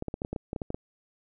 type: clicks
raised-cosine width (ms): 2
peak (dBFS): -19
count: 12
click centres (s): 0.024 / 0.083 / 0.141 / 0.219 / 0.249 / 0.33 / 0.362 / 0.531 / 0.562 / 0.618 / 0.704 / 0.745
effects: none